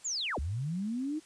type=linear two-way sweep; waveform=sine; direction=down then up; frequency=7460 to 61.8 to 319.1 Hz; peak=-31 dBFS; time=0.04-1.2 s; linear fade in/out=20 ms; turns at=0.39 s; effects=white hiss -58 dBFS RMS until 1.25 s + resampled to 22050 Hz